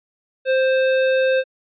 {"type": "tone with sample-and-hold", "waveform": "sine", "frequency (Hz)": 523.3, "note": "C5", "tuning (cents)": 0, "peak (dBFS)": -14, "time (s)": [0.45, 1.44], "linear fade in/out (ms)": 50, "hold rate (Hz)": 2100, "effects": ["resampled to 8000 Hz"]}